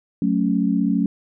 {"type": "chord", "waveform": "sine", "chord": "F# minor", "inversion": "none", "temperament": "equal", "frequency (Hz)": [185, 220, 277.2], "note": ["F#3", "A3", "C#4"], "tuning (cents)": [0, 0, 0], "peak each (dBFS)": -21, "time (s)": [0.22, 1.06], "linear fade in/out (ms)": 2, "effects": []}